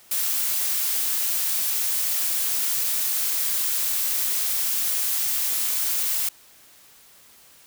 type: noise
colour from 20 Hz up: blue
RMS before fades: -24 dBFS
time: 0.11-6.29 s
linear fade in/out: 5 ms
effects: white hiss -52 dBFS RMS until 7.66 s